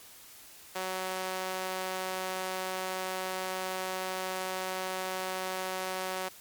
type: tone with high-pass filter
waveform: sawtooth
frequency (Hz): 186.6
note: F#3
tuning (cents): +15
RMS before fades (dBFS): -35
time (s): 0.75-6.29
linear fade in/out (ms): 10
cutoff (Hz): 570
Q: 0.97
effects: white hiss -52 dBFS RMS until 6.4 s + MP3 96 kbps